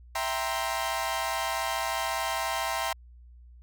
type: chord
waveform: sawtooth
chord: C dominant seventh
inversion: first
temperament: equal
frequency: 659.3 / 784 / 932.3 / 1046.5 Hz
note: E5 / G5 / Bb5 / C6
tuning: 0 / 0 / 0 / 0 cents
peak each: -30 dBFS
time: 0.15-2.93 s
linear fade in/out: 5 ms
effects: added 60 Hz sine -48 dBFS peak until 3.62 s